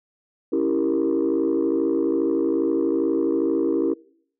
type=chord; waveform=sine; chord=C# diminished seventh; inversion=none; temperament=equal; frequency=277.2 / 329.6 / 392 / 466.2 Hz; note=C#4 / E4 / G4 / Bb4; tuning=0 / 0 / 0 / 0 cents; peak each=-24 / -21 / -24 / -25 dBFS; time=0.52-3.94 s; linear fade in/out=10 ms; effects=noise-tail reverb RT60 0.6 s tail -23 dB re dry + tanh soft clip ceiling -13 dBFS